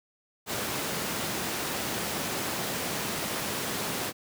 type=high-pass noise; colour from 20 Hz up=pink; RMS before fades=-32 dBFS; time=0.46-4.13 s; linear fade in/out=50 ms; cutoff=150 Hz; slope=12 dB/octave; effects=none